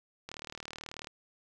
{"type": "click train", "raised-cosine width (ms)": 0.2, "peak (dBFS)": -24, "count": 31, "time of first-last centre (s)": [0.29, 1.071], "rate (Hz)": 38.4, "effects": []}